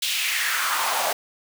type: noise with high-pass filter sweep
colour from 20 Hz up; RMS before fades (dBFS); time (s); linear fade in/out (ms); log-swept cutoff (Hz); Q
pink; -24; 0.02-1.13; 5; 3300 to 640; 2.7
effects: none